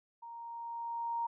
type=tone with level ramp; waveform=sine; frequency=932.3 Hz; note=A#5; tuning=in tune; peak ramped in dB=-45 to -31 dBFS; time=0.22-1.27 s; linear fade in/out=10 ms; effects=none